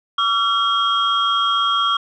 sine tone cluster, 1144 / 1360 / 3257 Hz, D6 / F6 / G#7, -46 / -46 / -34 cents, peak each -19 dBFS, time 0.18-1.97 s, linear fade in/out 5 ms, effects tanh soft clip ceiling -7 dBFS

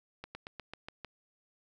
slowing click train, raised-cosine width 0.3 ms, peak -26 dBFS, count 7, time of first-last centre 0.24-1.047 s, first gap 110 ms, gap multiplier 1.08, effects none

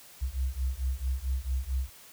sine beating tone pair, 62.9 / 67.4 Hz, B1 / C#2, +32 / -48 cents, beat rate 4.5 Hz, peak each -31 dBFS, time 0.21-1.9 s, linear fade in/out 20 ms, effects white hiss -52 dBFS RMS until 2.12 s

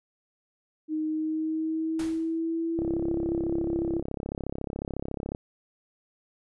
sine tone with pitch glide, 311.1 to 335.4 Hz, D#4 to E4, 0 to +30 cents, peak -26 dBFS, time 0.88-4.02 s, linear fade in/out 50 ms, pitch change +130 cents, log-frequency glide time 1.06-3.05 s
pink noise with exponential decay, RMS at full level -37 dBFS, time 1.99-2.39 s, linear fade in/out 5 ms, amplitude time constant 86 ms
click train, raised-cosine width 2 ms, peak -19 dBFS, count 88, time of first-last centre 2.79-5.349 s, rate 34 Hz
effects resampled to 24000 Hz

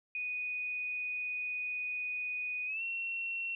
sine tone with pitch glide, 2481 to 2721 Hz, D#7 to F7, -6 to -46 cents, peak -34 dBFS, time 0.15-3.55 s, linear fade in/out 2 ms, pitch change +160 cents, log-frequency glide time 2.66-2.82 s, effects none

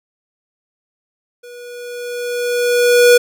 square tone with level ramp, 485.2 Hz, B4, 31 cents flat, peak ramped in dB -35 to -5 dBFS, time 1.43-3.18 s, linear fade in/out 10 ms, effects none

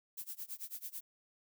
violet noise with tremolo, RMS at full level -42 dBFS, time 0.17-1.01 s, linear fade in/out 10 ms, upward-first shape sine, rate 9.1 Hz, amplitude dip 95%, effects none

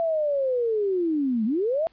sine linear two-way sweep, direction down then up, 676 to 208.4 to 676 Hz, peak -21 dBFS, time 0-1.87 s, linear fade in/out 0 ms, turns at 1.45 s, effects pink hiss -62 dBFS RMS until 1.92 s + resampled to 11025 Hz

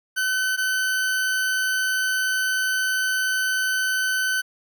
40% pulse tone pair in turn, 1519 / 1519 Hz, F#6 / F#6, +45 / +45 cents, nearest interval unison, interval 0 cents, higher neither, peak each -20 dBFS, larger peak neither, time 0.16-0.57 / 0.57-4.42 s, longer second, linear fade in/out 20 ms, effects 9-bit

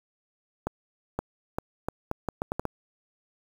accelerating click train, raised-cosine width 1 ms, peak -14 dBFS, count 10, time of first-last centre 0.67-2.653 s, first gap 520 ms, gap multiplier 0.76, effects 7-bit

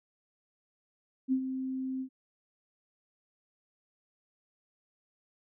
sine tone with ADSR envelope, 261.6 Hz, C4, in tune, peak -23 dBFS, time 1.28-2.09 s, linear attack 42 ms, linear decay 78 ms, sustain -9 dB, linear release 80 ms, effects none

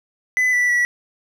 triangle tone with pitch steps, 2007 / 1968 / 1944 Hz, B6 / B6 / B6, +27 / -7 / -28 cents, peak -13 dBFS, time 0.37-0.85 s, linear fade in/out 0 ms, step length 160 ms, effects none

